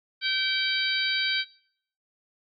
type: harmonic tone with a mistuned harmonic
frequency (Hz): 770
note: G5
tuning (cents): -31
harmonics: 2 / 3 / 4 / 5 / 6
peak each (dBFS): -30 / -30 / -30 / -30 / -30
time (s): 0.21-1.45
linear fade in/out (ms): 50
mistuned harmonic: 4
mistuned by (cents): +39
effects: noise-tail reverb RT60 0.6 s tail -20 dB re dry + AAC 48 kbps